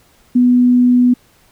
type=tone; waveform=sine; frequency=246.9 Hz; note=B3; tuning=in tune; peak=-7 dBFS; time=0.35-1.14 s; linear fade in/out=10 ms; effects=pink hiss -52 dBFS RMS until 1.51 s